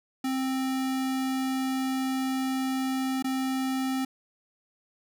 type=tone with dropouts; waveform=square; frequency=263 Hz; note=C4; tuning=9 cents sharp; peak=-27 dBFS; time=0.24-4.05 s; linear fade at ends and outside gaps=5 ms; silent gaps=3.225-3.243 s; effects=none